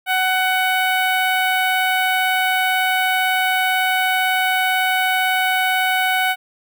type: tone with notch filter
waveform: 15% pulse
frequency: 747 Hz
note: F#5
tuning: 16 cents sharp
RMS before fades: -18 dBFS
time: 0.06-6.36 s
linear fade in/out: 50 ms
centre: 6700 Hz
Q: 1
effects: none